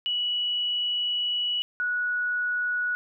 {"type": "tone pair in turn", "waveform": "sine", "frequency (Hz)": [2938, 1465.4], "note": ["F#7", "F#6"], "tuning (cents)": [-13, -17], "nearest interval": "octave", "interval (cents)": 1204, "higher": "first", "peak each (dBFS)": -24, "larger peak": "neither", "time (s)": [[0.06, 1.62], [1.8, 2.95]], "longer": "first", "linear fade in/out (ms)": 0, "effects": []}